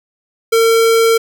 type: tone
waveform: square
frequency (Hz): 454.7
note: A#4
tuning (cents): -43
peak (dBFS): -9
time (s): 0.52-1.18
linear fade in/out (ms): 10
effects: none